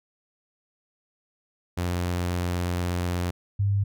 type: tone pair in turn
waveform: sawtooth / sine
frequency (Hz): 88.4 / 100.1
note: F2 / G2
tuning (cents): +22 / +37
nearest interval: major second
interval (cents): 215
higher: second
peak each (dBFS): -21 / -20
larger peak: second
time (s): 1.77-3.31 / 3.59-3.84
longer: first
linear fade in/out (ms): 10
effects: none